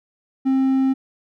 triangle tone, 265.5 Hz, C4, 25 cents sharp, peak -13 dBFS, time 0.45-0.94 s, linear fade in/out 20 ms, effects none

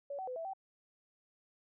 sine tone with pitch steps, 565 / 758 / 506 / 658 / 771 Hz, C#5 / F#5 / B4 / E5 / G5, +33 / +42 / +42 / -3 / -29 cents, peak -38 dBFS, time 0.1-0.535 s, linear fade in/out 5 ms, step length 87 ms, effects none

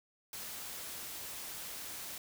white noise, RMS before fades -44 dBFS, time 0.33-2.18 s, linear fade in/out 2 ms, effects none

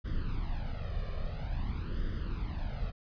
brown noise with flanger, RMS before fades -34 dBFS, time 0.04-2.92 s, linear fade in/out 20 ms, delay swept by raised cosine 0.6 to 1.7 ms, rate 0.49 Hz, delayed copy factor +0.8, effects resampled to 11025 Hz

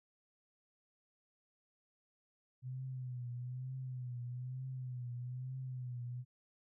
sine tone with vibrato, 126.1 Hz, B2, 36 cents sharp, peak -40 dBFS, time 2.62-6.25 s, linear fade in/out 50 ms, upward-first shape triangle, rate 1.1 Hz, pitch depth 75 cents each way, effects none

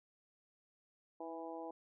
harmonic tone with a mistuned harmonic, 164.81 Hz, E3, in tune, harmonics 2 / 3 / 4 / 5 / 6, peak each -48 / -49 / -49 / -49 / -54 dBFS, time 1.2-1.71 s, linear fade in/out 5 ms, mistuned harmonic 2, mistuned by -18 cents, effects none

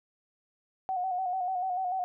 sine tone with vibrato, 740 Hz, F#5, in tune, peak -28 dBFS, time 0.89-2.04 s, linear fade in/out 0 ms, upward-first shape square, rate 6.8 Hz, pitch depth 45 cents each way, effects none

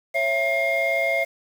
sine tone cluster, 548 / 666 / 2128 Hz, C#5 / E5 / C7, -20 / +18 / +29 cents, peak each -25 / -22 / -21 dBFS, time 0.14-1.25 s, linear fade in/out 20 ms, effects tanh soft clip ceiling -15 dBFS + 7-bit

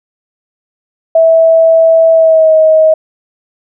sine tone with pitch glide, 653 to 631.9 Hz, E5 to D#5, -17 to +27 cents, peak -3 dBFS, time 1.15-2.94 s, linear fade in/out 5 ms, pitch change -56 cents, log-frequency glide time 2.13-2.54 s, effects none

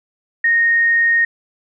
sine tone, 1856 Hz, A#6, 8 cents flat, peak -11 dBFS, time 0.44-1.25 s, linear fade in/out 5 ms, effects none

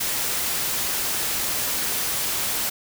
white noise, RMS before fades -25 dBFS, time 0-2.7 s, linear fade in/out 10 ms, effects none

